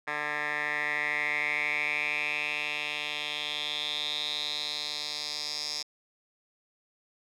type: tone with band-pass filter sweep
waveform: 10% pulse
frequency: 148.9 Hz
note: D3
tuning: 24 cents sharp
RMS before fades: -32 dBFS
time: 0.07-5.83 s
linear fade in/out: 10 ms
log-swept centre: 1600 to 5200 Hz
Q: 5.7
effects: none